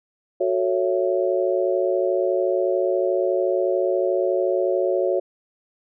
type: chord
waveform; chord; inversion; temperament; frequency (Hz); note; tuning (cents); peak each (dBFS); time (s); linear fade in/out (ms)
sine; F# minor seventh; none; just; 370 / 444 / 555 / 666; F#4 / A4 / C#5 / E5; 0 / +16 / +2 / +18; -22 / -28 / -22 / -27; 0.4-5.2; 10
effects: none